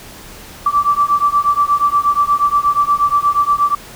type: beating tone pair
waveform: sine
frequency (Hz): 1159 / 1167.4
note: D6 / D6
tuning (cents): -23 / -11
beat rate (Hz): 8.4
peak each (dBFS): -14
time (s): 0.66-3.75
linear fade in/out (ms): 5
effects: pink hiss -36 dBFS RMS until 3.95 s